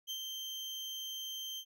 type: tone with ADSR envelope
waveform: 35% pulse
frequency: 3136 Hz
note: G7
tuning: in tune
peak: -35 dBFS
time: 0.07-1.65 s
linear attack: 34 ms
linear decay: 72 ms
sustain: -3 dB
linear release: 68 ms
effects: none